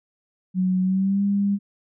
sine tone with pitch glide, 185 to 200.6 Hz, F#3 to G3, 0 to +40 cents, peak -18 dBFS, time 0.54-1.59 s, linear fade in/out 50 ms, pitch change +140 cents, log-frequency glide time 0.82-1.23 s, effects none

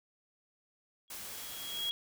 sine tone with exponential growth, 3300 Hz, G#7, 12 cents flat, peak -30 dBFS, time 1.08-1.91 s, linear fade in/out 0 ms, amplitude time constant 180 ms
white noise, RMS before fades -44 dBFS, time 1.1-1.9 s, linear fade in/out 5 ms
effects none

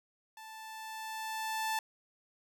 sawtooth tone with level ramp, 880 Hz, A5, in tune, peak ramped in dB -44 to -27 dBFS, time 0.37-1.79 s, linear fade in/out 2 ms, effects none

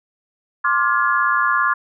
sine chord, D half-diminished seventh, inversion third, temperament just, 1057.2 / 1174.7 / 1409.6 / 1691.5 Hz, C6 / D6 / F6 / Ab6, +18 / 0 / +16 / +31 cents, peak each -20 / -20 / -20 / -21 dBFS, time 0.64-1.74 s, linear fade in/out 10 ms, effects none

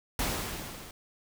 pink noise with level ramp, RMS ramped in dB -29 to -47 dBFS, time 0.19-0.91 s, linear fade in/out 2 ms, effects none

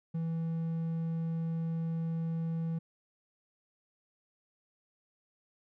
triangle tone with hard clipping, 164.3 Hz, E3, 5 cents flat, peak -32 dBFS, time 0.14-2.79 s, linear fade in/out 10 ms, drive 6 dB, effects none

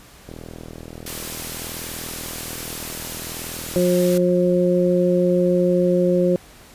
click train, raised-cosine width 2 ms, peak -22 dBFS, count 143, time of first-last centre 0.29-3.788 s, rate 40.6 Hz
white noise, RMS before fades -31 dBFS, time 1.06-4.18 s, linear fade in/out 5 ms
harmonic tone, 178.7 Hz, F3, 40 cents sharp, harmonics 1 / 2 / 3, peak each -19 / -19 / -19 dBFS, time 3.76-6.36 s, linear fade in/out 0 ms
effects pink hiss -46 dBFS RMS until 6.74 s + resampled to 32000 Hz

